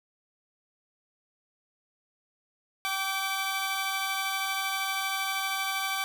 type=tone pair together; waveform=15% pulse; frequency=774.9 / 1156 Hz; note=G5 / D6; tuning=-20 / -28 cents; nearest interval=perfect fifth; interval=692 cents; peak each=-25 dBFS; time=2.85-6.04 s; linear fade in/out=0 ms; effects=none